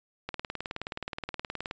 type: click train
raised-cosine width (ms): 0.3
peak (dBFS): -18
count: 28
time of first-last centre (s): 0.29-1.711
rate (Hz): 19
effects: resampled to 16000 Hz